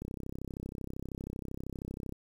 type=click train; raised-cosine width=3 ms; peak=-26 dBFS; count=70; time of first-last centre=0.02-2.124 s; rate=32.8 Hz; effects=9-bit